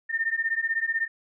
sine beating tone pair, 1806 / 1822 Hz, A6 / A#6, +45 / -40 cents, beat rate 16 Hz, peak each -27 dBFS, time 0.09-1.08 s, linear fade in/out 20 ms, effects none

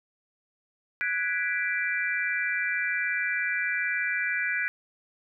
sine chord, G# half-diminished seventh, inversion third, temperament equal, 1480 / 1661.2 / 1975.5 / 2349 Hz, F#6 / G#6 / B6 / D7, 0 / 0 / 0 / 0 cents, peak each -31 dBFS, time 1.01-4.68 s, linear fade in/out 0 ms, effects none

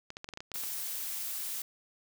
clicks, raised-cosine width 0.2 ms, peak -24 dBFS, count 10, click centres 0.104 / 0.169 / 0.244 / 0.289 / 0.337 / 0.374 / 0.405 / 0.517 / 0.558 / 0.637 s
blue noise, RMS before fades -37 dBFS, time 0.54-1.62 s, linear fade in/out 2 ms
effects none

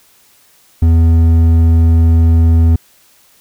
triangle tone with hard clipping, 82.41 Hz, E2, in tune, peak -7 dBFS, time 0.82-2.76 s, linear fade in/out 5 ms, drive 10 dB, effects white hiss -49 dBFS RMS until 3.4 s

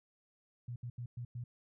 sine tone bursts at uneven times, 120.9 Hz, B2, 36 cents flat, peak -39 dBFS, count 5, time 0.68-0.76 / 0.83-0.9 / 0.98-1.06 / 1.17-1.25 / 1.35-1.44 s, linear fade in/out 5 ms, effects none

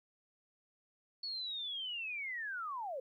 sine linear sweep, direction down, 4443 to 493.9 Hz, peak -38 dBFS, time 1.23-3 s, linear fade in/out 5 ms, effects 13-bit

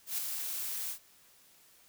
blue noise with ADSR envelope, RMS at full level -32 dBFS, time 0.06-0.99 s, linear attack 120 ms, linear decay 10 ms, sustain -5 dB, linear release 92 ms, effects white hiss -62 dBFS RMS until 1.88 s

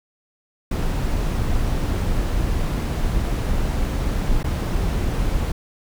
brown noise with dropouts, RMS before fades -21 dBFS, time 0.71-5.52 s, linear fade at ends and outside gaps 5 ms, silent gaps 4.431-4.442 s, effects none

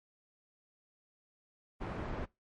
pink low-pass noise, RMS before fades -39 dBFS, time 1.8-2.26 s, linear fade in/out 20 ms, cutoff 1400 Hz, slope 12 dB/octave, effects noise-tail reverb RT60 0.2 s tail -22 dB re dry + MP3 48 kbps

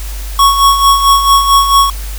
square tone with tremolo, 1108.7 Hz, C#6, in tune, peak -4 dBFS, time 0.39-1.9 s, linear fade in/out 2 ms, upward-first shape sine, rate 4.5 Hz, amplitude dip 60%, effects added 50 Hz sine -19 dBFS peak until 2.18 s + white hiss -30 dBFS RMS until 2.18 s

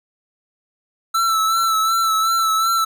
square tone with vibrato, 1325 Hz, E6, 9 cents sharp, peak -16 dBFS, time 1.14-2.85 s, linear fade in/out 10 ms, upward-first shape sine, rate 2.7 Hz, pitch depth 34 cents each way, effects none

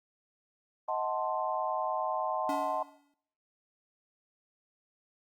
sine chord, D# diminished seventh, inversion none, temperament equal with one note detuned, 630.2 / 740 / 880 / 1046.5 Hz, D#5 / F#5 / A5 / C6, +22 / 0 / 0 / 0 cents, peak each -35 dBFS, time 0.88-2.83 s, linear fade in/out 5 ms
square tone with exponential decay, 285.2 Hz, C#4, 49 cents sharp, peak -33 dBFS, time 2.49-3.14 s, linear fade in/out 2 ms, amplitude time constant 140 ms
effects noise-tail reverb RT60 0.6 s tail -19 dB re dry + Opus 24 kbps

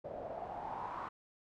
white noise with low-pass filter sweep, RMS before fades -43 dBFS, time 0.04-1.09 s, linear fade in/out 10 ms, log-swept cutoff 570 to 1100 Hz, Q 6, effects none

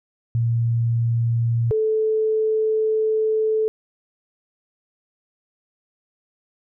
sine tone pair in turn, 116.54 / 436.5 Hz, A#2 / A4, 0 / -14 cents, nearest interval octave + major seventh, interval 2286 cents, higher second, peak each -17 dBFS, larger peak neither, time 0.35-1.71 / 1.71-3.68 s, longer second, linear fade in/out 0 ms, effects none

